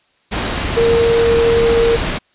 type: tone in noise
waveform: sine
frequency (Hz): 463.8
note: A#4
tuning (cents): -9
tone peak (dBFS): -10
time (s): 0.76-1.97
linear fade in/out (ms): 20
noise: pink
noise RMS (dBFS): -19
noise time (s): 0.31-2.19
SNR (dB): +6
effects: white hiss -58 dBFS RMS until 2.34 s + resampled to 8000 Hz